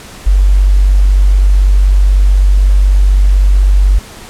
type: tone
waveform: sine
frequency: 48 Hz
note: G1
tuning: 36 cents flat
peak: -4 dBFS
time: 0.26-3.99 s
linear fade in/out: 10 ms
effects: pink hiss -32 dBFS RMS until 4.29 s + low-pass 11000 Hz 12 dB/octave